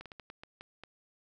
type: slowing click train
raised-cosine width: 0.3 ms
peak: -30 dBFS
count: 8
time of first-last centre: 0.01-0.836 s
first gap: 47 ms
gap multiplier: 1.3
effects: none